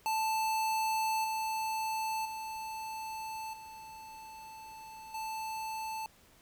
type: tone with level steps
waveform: square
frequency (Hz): 880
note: A5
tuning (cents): 0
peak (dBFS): -30 / -33 / -39 / -47 / -37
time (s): 0.06-6.06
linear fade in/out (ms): 0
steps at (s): 1.24 / 2.25 / 3.53 / 5.14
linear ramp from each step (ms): 5
effects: pink hiss -62 dBFS RMS until 6.41 s

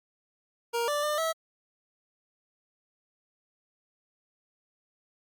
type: tone with pitch steps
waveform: 25% pulse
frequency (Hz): 469.3 / 587 / 599 / 649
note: A#4 / D5 / D5 / E5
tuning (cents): +12 / -1 / +34 / -27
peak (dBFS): -23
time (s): 0.73-1.33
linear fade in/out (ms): 20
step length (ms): 150
effects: Opus 48 kbps

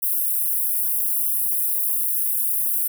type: high-pass noise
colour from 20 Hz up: white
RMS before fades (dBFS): -22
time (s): 0.02-2.88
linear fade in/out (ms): 10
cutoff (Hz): 10000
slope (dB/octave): 48
effects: none

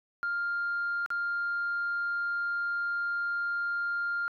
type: tone with dropouts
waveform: sine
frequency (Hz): 1400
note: F6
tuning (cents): +4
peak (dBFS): -27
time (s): 0.23-4.28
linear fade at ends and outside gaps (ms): 0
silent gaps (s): 1.061-1.104
effects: tanh soft clip ceiling -25 dBFS

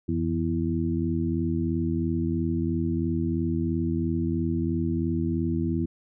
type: harmonic tone with a mistuned harmonic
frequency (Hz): 83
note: E2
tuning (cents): +12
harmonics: 1 / 2 / 3 / 4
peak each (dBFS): -29 / -29 / -29 / -29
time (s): 0.08-5.86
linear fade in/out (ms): 10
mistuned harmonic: 1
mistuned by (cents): +110
effects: none

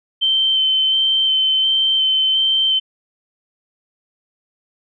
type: tone with vibrato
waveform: sine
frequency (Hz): 3096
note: G7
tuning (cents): -22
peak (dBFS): -13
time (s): 0.21-2.8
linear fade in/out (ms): 20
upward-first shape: square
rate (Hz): 1.4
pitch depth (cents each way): 11
effects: none

